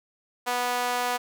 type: tone with high-pass filter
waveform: sawtooth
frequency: 245.7 Hz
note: B3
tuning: 9 cents flat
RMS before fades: -27 dBFS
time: 0.46-1.18 s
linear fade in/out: 20 ms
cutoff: 770 Hz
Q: 1.6
effects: none